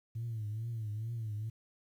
sine tone with vibrato, 111 Hz, A2, 16 cents sharp, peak -34 dBFS, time 0.15-1.5 s, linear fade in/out 10 ms, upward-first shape triangle, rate 2.3 Hz, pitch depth 120 cents each way, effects tanh soft clip ceiling -32 dBFS + 11-bit

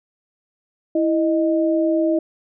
sine tone pair together, 328.4 / 620 Hz, E4 / D#5, -6 / -6 cents, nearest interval major seventh, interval 1100 cents, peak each -17 / -20 dBFS, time 0.95-2.19 s, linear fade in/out 5 ms, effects none

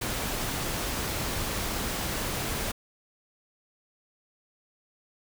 pink noise, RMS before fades -31 dBFS, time 0.01-2.72 s, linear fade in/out 10 ms, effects none

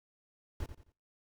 brown noise with echo, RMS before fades -37 dBFS, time 0.6-0.66 s, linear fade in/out 2 ms, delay 87 ms, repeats 3, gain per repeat -10 dB, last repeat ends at 0.921 s, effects noise-tail reverb RT60 0.4 s tail -24 dB re dry

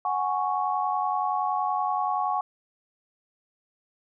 sine chord, F# suspended second, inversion none, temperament equal, 740 / 830.6 / 1108.7 Hz, F#5 / G#5 / C#6, 0 / 0 / 0 cents, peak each -28 dBFS, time 0.05-2.41 s, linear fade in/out 2 ms, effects none

